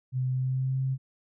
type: tone with pitch glide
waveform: sine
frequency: 128.6 to 132.44 Hz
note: C3 to C3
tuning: -30 to +21 cents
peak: -25 dBFS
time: 0.12-0.98 s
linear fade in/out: 50 ms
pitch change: +51 cents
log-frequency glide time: 0.31-0.79 s
effects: none